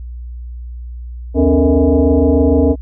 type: tone with frequency modulation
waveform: sine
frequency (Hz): 103.83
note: G#2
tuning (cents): 0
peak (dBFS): -8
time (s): 1.34-2.76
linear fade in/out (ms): 50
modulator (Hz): 181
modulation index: 2.5
effects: added 60 Hz sine -25 dBFS peak until 2.81 s